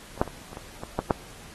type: clicks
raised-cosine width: 1 ms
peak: -27 / -7 / -23 / -27 / -23 / -21 / -11 / -6 dBFS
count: 8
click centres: 0.177 / 0.215 / 0.277 / 0.531 / 0.571 / 0.835 / 0.99 / 1.108 s
effects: pink hiss -47 dBFS RMS until 1.54 s + AAC 32 kbps